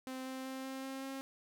sawtooth tone with pitch steps, 260 / 261.8 / 263.6 / 265.5 / 267.3 / 269.2 Hz, C4 / C4 / C4 / C4 / C4 / C4, -11 / +1 / +13 / +25 / +37 / +49 cents, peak -37 dBFS, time 0.07-1.21 s, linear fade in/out 0 ms, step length 190 ms, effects none

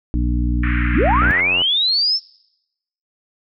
harmonic tone, 60 Hz, B1, 49 cents flat, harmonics 1 / 2 / 3 / 4 / 5, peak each -17 / -25 / -30 / -26 / -25 dBFS, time 0.14-1.31 s, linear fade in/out 0 ms
pink band-pass noise, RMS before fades -26 dBFS, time 0.63-1.41 s, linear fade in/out 5 ms, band 1300 to 2400 Hz, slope 48 dB/octave
sine linear sweep, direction up, 91.1 to 5430 Hz, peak -14 dBFS, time 0.93-2.2 s, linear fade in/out 50 ms
click train, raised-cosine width 1 ms, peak -14 dBFS, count 37, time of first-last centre 1.22-1.618 s, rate 90.5 Hz
effects noise-tail reverb RT60 0.9 s tail -25 dB re dry

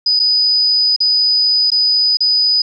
sine tone with dropouts, 4978 Hz, D#8, in tune, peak -10 dBFS, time 0.06-2.62 s, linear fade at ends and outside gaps 5 ms, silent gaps 0.194-0.198 / 0.963-1.003 / 1.704-1.717 / 2.171-2.205 s, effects none

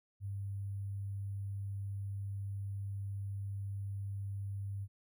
sine tone with sample-and-hold, 99.2 Hz, G2, 21 cents sharp, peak -37 dBFS, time 0.2-4.88 s, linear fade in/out 50 ms, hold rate 11025 Hz, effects none

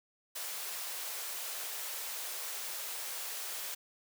white high-pass noise, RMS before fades -40 dBFS, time 0.35-3.75 s, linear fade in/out 10 ms, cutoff 440 Hz, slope 24 dB/octave, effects none

